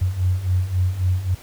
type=beating tone pair; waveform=sine; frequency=89.3 / 93 Hz; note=F2 / F#2; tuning=+39 / +9 cents; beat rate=3.7 Hz; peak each=-23 / -19 dBFS; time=0.01-1.35 s; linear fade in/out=10 ms; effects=pink hiss -44 dBFS RMS until 1.42 s